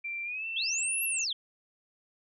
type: tone with pitch glide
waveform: sine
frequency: 2358 to 2678 Hz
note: D7 to E7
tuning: +6 to +27 cents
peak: -33 dBFS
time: 0.04-1.25 s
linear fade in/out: 10 ms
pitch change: +221 cents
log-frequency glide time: 0.24-0.46 s
type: linear two-way sweep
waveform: sine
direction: up then down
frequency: 3064 to 11690 to 3064 Hz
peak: -29 dBFS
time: 0.56-1.33 s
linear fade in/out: 5 ms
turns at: 1.04 s
effects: none